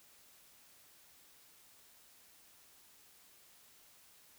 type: silence
effects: white hiss -63 dBFS RMS until 4.38 s